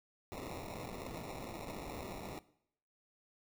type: noise with sample-and-hold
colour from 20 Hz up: white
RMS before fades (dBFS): -45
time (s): 0.32-2.39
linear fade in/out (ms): 0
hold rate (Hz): 1575
effects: noise-tail reverb RT60 0.7 s tail -19 dB re dry